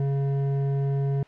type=tone with hard clipping; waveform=sine; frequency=138.59 Hz; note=C#3; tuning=in tune; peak=-24 dBFS; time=0-1.23 s; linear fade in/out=2 ms; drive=9 dB; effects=white hiss -52 dBFS RMS until 1.27 s + low-pass 2000 Hz 12 dB/octave